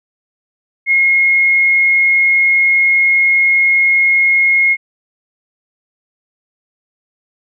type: tone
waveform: sine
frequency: 2155 Hz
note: C#7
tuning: 49 cents flat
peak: -8 dBFS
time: 0.86-4.77 s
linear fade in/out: 50 ms
effects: none